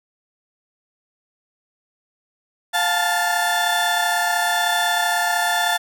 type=tone cluster; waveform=30% pulse; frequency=703 / 861 / 894 / 1758 Hz; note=F5 / A5 / A5 / A6; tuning=+11 / -38 / +27 / -2 cents; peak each=-19 / -23 / -24 / -20 dBFS; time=2.73-5.78 s; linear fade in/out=20 ms; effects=none